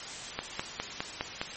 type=click train; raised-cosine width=0.3 ms; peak=-14 dBFS; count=6; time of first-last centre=0.39-1.415 s; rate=4.88 Hz; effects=white hiss -40 dBFS RMS until 1.56 s + MP3 32 kbps